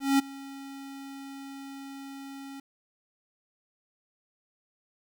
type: tone with ADSR envelope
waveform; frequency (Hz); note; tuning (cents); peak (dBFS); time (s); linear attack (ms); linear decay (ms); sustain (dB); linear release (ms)
square; 274.4; C#4; -17; -19; 0-2.6; 190; 13; -21; 4
effects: 10-bit